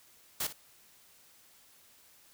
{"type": "noise with echo", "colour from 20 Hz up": "white", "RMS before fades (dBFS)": -33, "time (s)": [0.4, 0.47], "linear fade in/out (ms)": 5, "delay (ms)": 58, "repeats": 1, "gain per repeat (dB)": -13, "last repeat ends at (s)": 0.528, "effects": ["white hiss -61 dBFS RMS until 2.33 s"]}